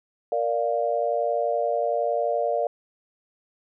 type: chord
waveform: sine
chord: Bb major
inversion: none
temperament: equal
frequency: 466.2 / 587.3 / 698.5 Hz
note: Bb4 / D5 / F5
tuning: 0 / 0 / 0 cents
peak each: -27 / -25 / -26 dBFS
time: 0.32-2.67 s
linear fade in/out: 2 ms
effects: none